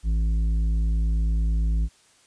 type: tone with tanh clipping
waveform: sine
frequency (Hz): 54.5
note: A1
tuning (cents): -16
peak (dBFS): -21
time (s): 0.03-1.89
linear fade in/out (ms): 50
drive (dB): 8
effects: white hiss -58 dBFS RMS until 2.26 s + resampled to 22050 Hz